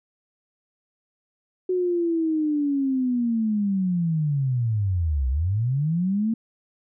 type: linear two-way sweep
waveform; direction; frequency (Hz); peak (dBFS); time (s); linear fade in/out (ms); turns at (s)
sine; down then up; 370 to 61.74 to 230.1; -20; 1.69-6.34; 5; 5.29
effects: none